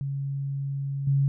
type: tone with level steps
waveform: sine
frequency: 138.59 Hz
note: C#3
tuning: in tune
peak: -27 / -19 dBFS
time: 0.01-1.28 s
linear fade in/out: 0 ms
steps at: 1.07 s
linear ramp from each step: 5 ms
effects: none